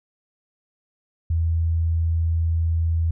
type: tone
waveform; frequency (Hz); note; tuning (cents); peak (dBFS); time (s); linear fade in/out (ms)
sine; 82.41; E2; 0; -18; 1.3-3.11; 5
effects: none